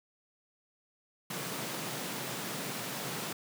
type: high-pass noise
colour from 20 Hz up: pink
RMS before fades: -38 dBFS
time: 1.3-3.33 s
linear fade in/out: 5 ms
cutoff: 120 Hz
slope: 96 dB/octave
effects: none